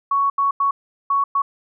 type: tone bursts at uneven times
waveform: sine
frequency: 1114 Hz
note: C#6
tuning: 8 cents sharp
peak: -15 dBFS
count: 5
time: 0.11-0.3 / 0.38-0.51 / 0.6-0.71 / 1.1-1.24 / 1.35-1.42 s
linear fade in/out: 5 ms
effects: none